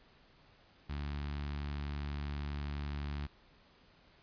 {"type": "tone with notch filter", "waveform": "sawtooth", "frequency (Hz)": 72.2, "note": "D2", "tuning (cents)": -29, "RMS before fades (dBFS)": -39, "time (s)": [0.89, 3.27], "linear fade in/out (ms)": 10, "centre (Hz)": 510, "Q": 0.86, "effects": ["pink hiss -64 dBFS RMS until 4.22 s", "resampled to 11025 Hz"]}